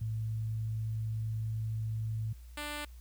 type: tone pair in turn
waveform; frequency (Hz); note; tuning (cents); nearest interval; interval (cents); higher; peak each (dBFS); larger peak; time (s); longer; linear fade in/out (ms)
sine / 5% pulse; 110.6 / 295.3; A2 / D4; +9 / +10; octave + perfect fourth; 1701; second; -32 / -26; second; 0.01-2.33 / 2.57-2.85; first; 5
effects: added 60 Hz sine -47 dBFS peak until 3 s + white hiss -65 dBFS RMS until 3 s